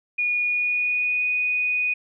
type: tone with pitch glide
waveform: sine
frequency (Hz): 2447 to 2480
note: D#7 to D#7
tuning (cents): -29 to -6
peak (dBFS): -20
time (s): 0.18-1.94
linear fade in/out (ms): 10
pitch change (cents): +23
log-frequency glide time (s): 0.45-1.25
effects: none